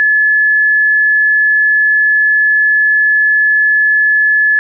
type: tone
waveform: sine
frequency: 1717 Hz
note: A6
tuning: 43 cents flat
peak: -7 dBFS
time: 0-4.59 s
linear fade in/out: 0 ms
effects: none